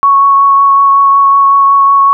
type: tone with vibrato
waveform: sine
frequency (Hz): 1108.7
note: C#6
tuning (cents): 0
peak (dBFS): -3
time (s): 0.03-2.13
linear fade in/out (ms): 0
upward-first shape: triangle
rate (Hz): 5.4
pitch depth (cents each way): 12
effects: none